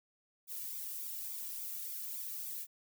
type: noise with flanger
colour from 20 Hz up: violet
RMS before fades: -42 dBFS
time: 0.47-2.67 s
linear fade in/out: 50 ms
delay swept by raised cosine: 0.84 to 1.77 ms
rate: 3.5 Hz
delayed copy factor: +0.85
effects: none